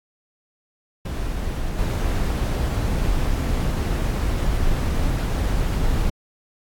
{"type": "noise with level steps", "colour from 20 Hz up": "brown", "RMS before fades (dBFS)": [-25, -21], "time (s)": [1.05, 6.1], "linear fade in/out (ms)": 5, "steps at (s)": 1.78, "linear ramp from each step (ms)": 10, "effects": ["AAC 64 kbps"]}